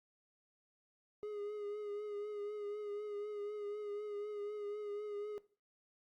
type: tone with vibrato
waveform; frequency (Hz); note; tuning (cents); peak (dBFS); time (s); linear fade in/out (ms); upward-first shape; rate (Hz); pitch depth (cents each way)
triangle; 415.3; G#4; 0; -38; 1.23-5.38; 0; triangle; 4; 38
effects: noise-tail reverb RT60 0.4 s tail -18 dB re dry + Opus 48 kbps